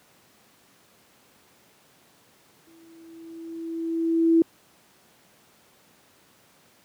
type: tone with exponential growth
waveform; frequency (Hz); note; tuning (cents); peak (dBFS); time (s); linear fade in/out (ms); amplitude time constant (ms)
sine; 329.6; E4; 0; -13; 2.67-4.42; 2; 380
effects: pink hiss -58 dBFS RMS until 6.84 s + high-pass 150 Hz 12 dB/octave